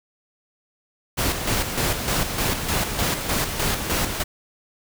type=noise with tremolo; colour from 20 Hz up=pink; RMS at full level=-22 dBFS; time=1.17-4.24 s; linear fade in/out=20 ms; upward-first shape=square; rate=3.3 Hz; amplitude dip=50%; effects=none